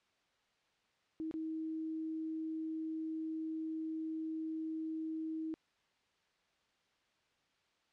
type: tone with dropouts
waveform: sine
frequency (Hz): 318.4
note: D#4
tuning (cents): +40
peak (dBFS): -37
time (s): 1.2-5.54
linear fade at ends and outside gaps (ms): 0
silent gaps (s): 1.312-1.34
effects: white hiss -75 dBFS RMS until 7.92 s + low-pass 4000 Hz 12 dB/octave